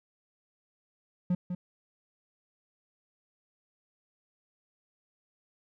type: tone with echo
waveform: triangle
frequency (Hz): 178.8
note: F3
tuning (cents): +41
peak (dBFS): -22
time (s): 1.3-1.35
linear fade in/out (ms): 5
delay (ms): 200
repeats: 1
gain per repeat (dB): -7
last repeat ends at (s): 1.55
effects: none